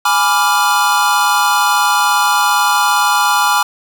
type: chord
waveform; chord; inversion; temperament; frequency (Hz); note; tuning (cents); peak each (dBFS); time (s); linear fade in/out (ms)
square; G# diminished seventh; none; equal; 830.6 / 987.8 / 1174.7 / 1396.9; G#5 / B5 / D6 / F6; 0 / 0 / 0 / 0; -17; 0.05-3.63; 5
effects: none